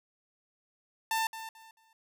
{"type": "tone with echo", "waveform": "sawtooth", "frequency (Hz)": 893, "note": "A5", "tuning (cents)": 25, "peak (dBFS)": -24, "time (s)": [1.11, 1.27], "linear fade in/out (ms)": 2, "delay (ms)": 220, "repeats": 3, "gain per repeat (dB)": -12, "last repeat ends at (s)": 1.93, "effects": []}